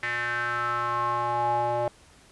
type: tone with band-pass filter sweep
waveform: square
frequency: 119.7 Hz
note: A#2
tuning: 46 cents sharp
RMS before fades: -27 dBFS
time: 0.03-1.88 s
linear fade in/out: 0 ms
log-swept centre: 1900 to 680 Hz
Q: 5.6
effects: pink hiss -55 dBFS RMS until 2.31 s + resampled to 24000 Hz